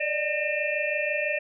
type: tone cluster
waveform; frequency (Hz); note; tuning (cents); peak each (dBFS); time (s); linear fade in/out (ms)
sine; 582 / 608 / 1823 / 2408 / 2663; D5 / D#5 / A#6 / D7 / E7; -16 / -40 / -39 / +43 / +17; -31; 0-1.39; 10
effects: none